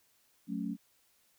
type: chord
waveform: sine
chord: F# minor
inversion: none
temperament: equal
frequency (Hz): 185 / 220 / 277.2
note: F#3 / A3 / C#4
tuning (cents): 0 / 0 / 0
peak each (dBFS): -38 / -37 / -38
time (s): 0.47-0.77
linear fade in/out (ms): 50
effects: white hiss -70 dBFS RMS until 1.38 s